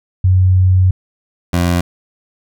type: tone pair in turn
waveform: sine / 20% pulse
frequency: 92.7 / 87.33 Hz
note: F#2 / F2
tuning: +4 / 0 cents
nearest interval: minor second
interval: 104 cents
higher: first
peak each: -7 dBFS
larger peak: neither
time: 0.24-0.91 / 1.53-1.81 s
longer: first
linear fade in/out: 5 ms
effects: none